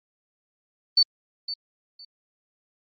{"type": "tone with echo", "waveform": "sine", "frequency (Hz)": 4500, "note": "C#8", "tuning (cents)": 25, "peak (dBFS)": -14, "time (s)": [0.97, 1.03], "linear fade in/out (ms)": 5, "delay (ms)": 510, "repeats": 2, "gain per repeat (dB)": -14, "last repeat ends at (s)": 2.05, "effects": ["Opus 32 kbps"]}